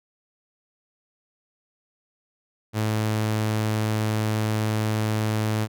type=tone; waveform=sawtooth; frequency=108.3 Hz; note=A2; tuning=27 cents flat; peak=-18 dBFS; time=2.73-5.68 s; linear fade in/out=50 ms; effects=none